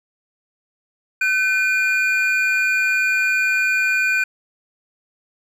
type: tone pair together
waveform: triangle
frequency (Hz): 1520 / 2423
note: F#6 / D#7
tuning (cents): +46 / -47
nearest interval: minor sixth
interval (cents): 807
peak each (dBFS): -17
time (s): 1.21-4.24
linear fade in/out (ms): 5
effects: none